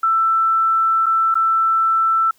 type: tone with dropouts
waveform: sine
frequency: 1330 Hz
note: E6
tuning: 15 cents sharp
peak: -13 dBFS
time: 0.03-2.31 s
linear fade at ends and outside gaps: 5 ms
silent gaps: 1.06-1.064 / 1.343-1.353 s
effects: white hiss -57 dBFS RMS until 2.38 s